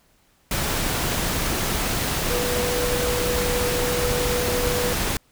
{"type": "tone in noise", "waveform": "sine", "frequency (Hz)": 490, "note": "B4", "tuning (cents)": -14, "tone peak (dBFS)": -24, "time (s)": [2.3, 4.93], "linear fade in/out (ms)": 2, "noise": "pink", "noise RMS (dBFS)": -24, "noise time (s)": [0.51, 5.17], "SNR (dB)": -3, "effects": ["pink hiss -61 dBFS RMS until 5.31 s"]}